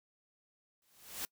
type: noise with exponential growth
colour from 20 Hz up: white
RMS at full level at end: -37 dBFS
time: 0.82-1.25 s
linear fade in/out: 1 ms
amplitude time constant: 92 ms
effects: noise-tail reverb RT60 0.1 s tail -25 dB re dry